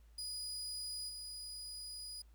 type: tone with level steps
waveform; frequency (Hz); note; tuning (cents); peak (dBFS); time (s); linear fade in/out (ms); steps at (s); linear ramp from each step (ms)
30% pulse; 4934; D#8; -15; -38 / -42; 0.18-2.22; 5; 1.08; 20
effects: added 55 Hz sine -59 dBFS peak until 2.34 s + pink hiss -75 dBFS RMS until 2.34 s